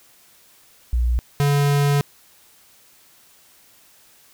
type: tone pair in turn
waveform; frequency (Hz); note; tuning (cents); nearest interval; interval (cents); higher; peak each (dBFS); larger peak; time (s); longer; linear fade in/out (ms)
sine / square; 60.1 / 142.94; B1 / D3; -46 / -47; octave + minor third; 1499; second; -16; neither; 0.93-1.19 / 1.4-2.01; second; 0
effects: white hiss -53 dBFS RMS until 4.33 s